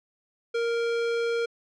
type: tone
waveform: square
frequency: 466.2 Hz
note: A#4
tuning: in tune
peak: -25 dBFS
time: 0.54-1.46 s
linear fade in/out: 10 ms
effects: low-pass 4000 Hz 12 dB/octave